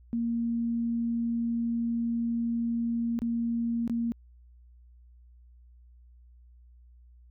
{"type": "tone with dropouts", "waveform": "sine", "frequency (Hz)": 233.1, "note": "A#3", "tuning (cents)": 0, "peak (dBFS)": -26, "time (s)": [0.13, 4.12], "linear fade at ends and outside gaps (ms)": 0, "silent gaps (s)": [[3.19, 3.219], [3.877, 3.897]], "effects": ["added 60 Hz sine -52 dBFS peak until 7.3 s"]}